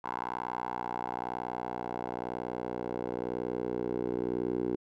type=tone with band-pass filter sweep; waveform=10% pulse; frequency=61 Hz; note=B1; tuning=21 cents flat; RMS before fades=-35 dBFS; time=0.04-4.76 s; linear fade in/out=5 ms; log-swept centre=1000 to 370 Hz; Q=2.9; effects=none